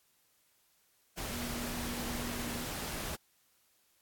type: tone in noise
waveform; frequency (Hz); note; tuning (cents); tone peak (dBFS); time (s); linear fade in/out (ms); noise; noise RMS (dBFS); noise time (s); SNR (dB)
sine; 240; B3; -49; -40; 1.31-2.65; 10; pink; -39; 1.17-3.16; -4
effects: white hiss -71 dBFS RMS until 4.01 s + AAC 64 kbps